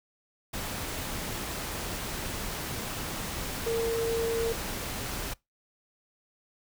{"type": "tone in noise", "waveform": "sine", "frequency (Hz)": 458.3, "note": "A#4", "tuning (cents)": -29, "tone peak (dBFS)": -26, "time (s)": [3.66, 4.53], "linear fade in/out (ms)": 10, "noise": "pink", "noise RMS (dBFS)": -35, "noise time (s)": [0.53, 5.34], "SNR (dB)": 6, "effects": ["noise-tail reverb RT60 0.2 s tail -24 dB re dry"]}